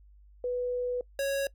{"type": "tone pair in turn", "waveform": ["sine", "square"], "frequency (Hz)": [493.8, 552.6], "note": ["B4", "C#5"], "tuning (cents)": [0, -6], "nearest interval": "major second", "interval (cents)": 194, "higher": "second", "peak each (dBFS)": -28, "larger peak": "neither", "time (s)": [[0.44, 1.01], [1.19, 1.47]], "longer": "first", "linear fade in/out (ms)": 2, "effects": ["noise-tail reverb RT60 0.1 s tail -22 dB re dry", "added 50 Hz sine -53 dBFS peak until 1.54 s"]}